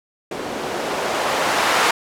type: noise with low-pass filter sweep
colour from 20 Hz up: violet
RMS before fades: -21 dBFS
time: 0.31-1.91 s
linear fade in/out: 5 ms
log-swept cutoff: 350 to 970 Hz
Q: 1
effects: none